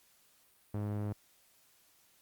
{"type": "tone with low-pass filter", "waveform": "sawtooth", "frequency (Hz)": 103.83, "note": "G#2", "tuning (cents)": 0, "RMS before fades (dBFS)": -36, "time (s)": [0.74, 1.13], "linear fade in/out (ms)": 5, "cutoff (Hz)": 1000, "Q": 0.51, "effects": ["white hiss -67 dBFS RMS until 2.21 s", "Opus 48 kbps"]}